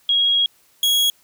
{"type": "tone pair in turn", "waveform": ["sine", "40% pulse"], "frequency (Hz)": [3295, 3318], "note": ["G#7", "G#7"], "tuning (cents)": [-14, -2], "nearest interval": "unison", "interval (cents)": 12, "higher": "second", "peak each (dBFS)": -14, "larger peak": "neither", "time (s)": [[0.09, 0.46], [0.83, 1.1]], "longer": "first", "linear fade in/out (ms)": 2, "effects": ["white hiss -57 dBFS RMS until 1.23 s"]}